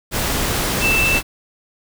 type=tone in noise; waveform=sine; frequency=2657 Hz; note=E7; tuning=13 cents sharp; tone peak=-15 dBFS; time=0.8-1.21 s; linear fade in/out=50 ms; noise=pink; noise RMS=-20 dBFS; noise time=0.11-1.23 s; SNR=+2 dB; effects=none